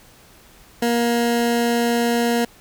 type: tone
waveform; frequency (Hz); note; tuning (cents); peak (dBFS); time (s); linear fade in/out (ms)
20% pulse; 236.1; A#3; +22; -12; 0.82-2.45; 5
effects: pink hiss -49 dBFS RMS until 2.6 s